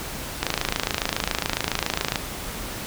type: click train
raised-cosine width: 0.2 ms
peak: -4 dBFS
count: 48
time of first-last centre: 0.43-2.158 s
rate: 27.2 Hz
effects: pink hiss -33 dBFS RMS until 2.86 s